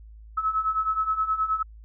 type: beating tone pair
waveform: sine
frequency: 1289 / 1298.5 Hz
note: E6 / E6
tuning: -39 / -26 cents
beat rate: 9.5 Hz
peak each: -28 / -24 dBFS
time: 0.37-1.63 s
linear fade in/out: 10 ms
effects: added 54 Hz sine -43 dBFS peak until 1.84 s